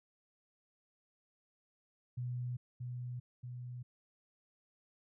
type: tone with echo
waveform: sine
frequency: 123.47 Hz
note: B2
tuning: in tune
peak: -36 dBFS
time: 2.17-2.57 s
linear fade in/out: 10 ms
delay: 630 ms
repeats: 2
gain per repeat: -3 dB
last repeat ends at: 3.83 s
effects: none